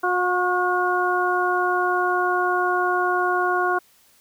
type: harmonic tone with a mistuned harmonic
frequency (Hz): 360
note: F#4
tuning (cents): -47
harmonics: 1 / 2 / 3 / 4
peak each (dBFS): -24 / -24 / -24 / -24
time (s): 0.03-3.79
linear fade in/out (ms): 10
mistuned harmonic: 3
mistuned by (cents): +23
effects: white hiss -57 dBFS RMS until 4.2 s